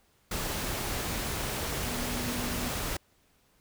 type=tone in noise; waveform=sine; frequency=243.8 Hz; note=B3; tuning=22 cents flat; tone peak=-37 dBFS; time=1.85-2.69 s; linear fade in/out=5 ms; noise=pink; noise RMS=-33 dBFS; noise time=0.31-2.97 s; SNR=-7 dB; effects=pink hiss -67 dBFS RMS until 3.6 s